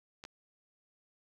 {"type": "clicks", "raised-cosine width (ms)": 0.2, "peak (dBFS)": [-29, -28], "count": 2, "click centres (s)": [0.239, 0.251], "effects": []}